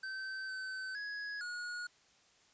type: tone with pitch steps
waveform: square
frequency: 1544 / 1530 / 1670 / 1446 Hz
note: G6 / G6 / G#6 / F#6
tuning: -27 / -42 / +9 / -40 cents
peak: -40 dBFS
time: 0.03-1.87 s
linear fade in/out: 5 ms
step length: 460 ms
effects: white hiss -67 dBFS RMS until 2.53 s + resampled to 16000 Hz